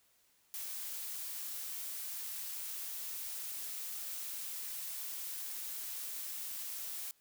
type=noise; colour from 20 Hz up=blue; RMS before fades=-42 dBFS; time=0.54-7.11 s; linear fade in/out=0 ms; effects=white hiss -71 dBFS RMS until 7.2 s